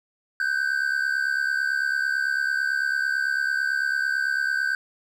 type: tone pair together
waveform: triangle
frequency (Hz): 1512 / 1581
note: F#6 / G6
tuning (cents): +37 / +14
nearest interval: minor second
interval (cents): 77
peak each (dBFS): -23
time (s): 0.4-4.75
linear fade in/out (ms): 2
effects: none